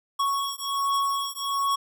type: beating tone pair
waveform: square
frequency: 1108.7 / 1110 Hz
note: C#6 / C#6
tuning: 0 / +2 cents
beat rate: 1.3 Hz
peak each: -28 dBFS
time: 0.19-1.76 s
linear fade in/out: 10 ms
effects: none